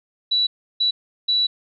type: tone bursts at uneven times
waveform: sine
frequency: 3938 Hz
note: B7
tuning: 6 cents flat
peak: -16 dBFS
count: 3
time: 0.31-0.47 / 0.8-0.91 / 1.28-1.47 s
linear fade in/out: 10 ms
effects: none